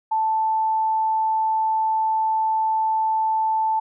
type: tone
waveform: sine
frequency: 880 Hz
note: A5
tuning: in tune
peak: -18 dBFS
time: 0.11-3.8 s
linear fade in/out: 10 ms
effects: none